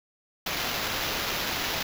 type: noise with sample-and-hold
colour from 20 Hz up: violet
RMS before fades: -30 dBFS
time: 0.46-1.83 s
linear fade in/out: 5 ms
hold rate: 8820 Hz
effects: none